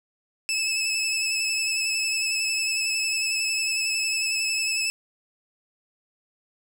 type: tone with vibrato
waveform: 20% pulse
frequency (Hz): 2609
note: E7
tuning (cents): -18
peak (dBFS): -18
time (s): 0.49-4.9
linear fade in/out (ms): 0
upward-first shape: sine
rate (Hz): 11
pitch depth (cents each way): 23
effects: none